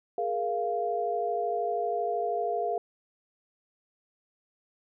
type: tone cluster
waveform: sine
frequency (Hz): 416.6 / 469.4 / 694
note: G#4 / A#4 / F5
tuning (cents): +5 / +12 / -11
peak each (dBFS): -32 / -33 / -29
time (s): 0.18-2.78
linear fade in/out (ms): 2
effects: none